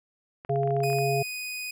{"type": "clicks", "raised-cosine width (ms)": 0.5, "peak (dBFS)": -28, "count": 12, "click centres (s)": [0.449, 0.495, 0.559, 0.633, 0.675, 0.707, 0.766, 0.804, 0.837, 0.901, 0.931, 0.986]}
{"type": "harmonic tone", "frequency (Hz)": 138.1, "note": "C#3", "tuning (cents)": -6, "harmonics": [1, 3, 5], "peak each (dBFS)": [-27, -27, -27], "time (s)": [0.49, 1.23], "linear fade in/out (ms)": 10}
{"type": "tone", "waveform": "sawtooth", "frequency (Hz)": 2489, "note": "D#7", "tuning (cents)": 0, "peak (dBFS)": -29, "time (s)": [0.83, 1.71], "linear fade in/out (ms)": 5}
{"effects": []}